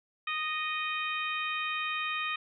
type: harmonic tone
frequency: 620 Hz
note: D#5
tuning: 6 cents flat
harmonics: 2 / 3 / 4 / 5 / 6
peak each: -35 / -38 / -34 / -41 / -42 dBFS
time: 0.27-2.36 s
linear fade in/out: 5 ms
effects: none